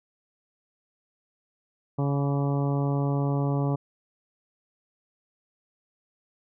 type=harmonic tone with a mistuned harmonic; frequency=140.7 Hz; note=C#3; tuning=26 cents sharp; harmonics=1 / 2 / 3 / 4 / 5 / 6 / 7 / 8; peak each=-24 / -30 / -34 / -36 / -38 / -40 / -41 / -42 dBFS; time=1.98-3.76 s; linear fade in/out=10 ms; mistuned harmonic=8; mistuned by=+36 cents; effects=none